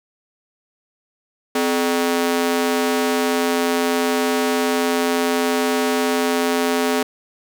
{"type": "ring-modulated tone", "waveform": "sawtooth", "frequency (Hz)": 343.3, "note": "F4", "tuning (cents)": -30, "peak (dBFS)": -10, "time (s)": [1.55, 7.03], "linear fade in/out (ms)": 5, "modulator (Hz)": 86, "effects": []}